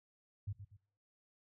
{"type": "tone with echo", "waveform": "sine", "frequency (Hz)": 100.8, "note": "G2", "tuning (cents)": 49, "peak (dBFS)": -37, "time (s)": [0.47, 0.53], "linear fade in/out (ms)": 10, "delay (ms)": 120, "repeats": 2, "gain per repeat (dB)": -9, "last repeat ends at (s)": 0.77, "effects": ["noise-tail reverb RT60 0.5 s tail -20 dB re dry"]}